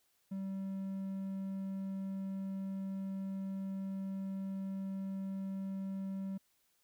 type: tone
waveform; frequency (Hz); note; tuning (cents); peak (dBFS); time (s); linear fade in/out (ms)
triangle; 193.1; G3; -26; -35; 0.31-6.38; 10
effects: white hiss -75 dBFS RMS until 6.83 s